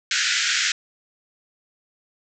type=band-pass noise; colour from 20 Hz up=pink; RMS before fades=-22 dBFS; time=0.11-0.72 s; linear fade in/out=2 ms; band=1400 to 7400 Hz; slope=96 dB/octave; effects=none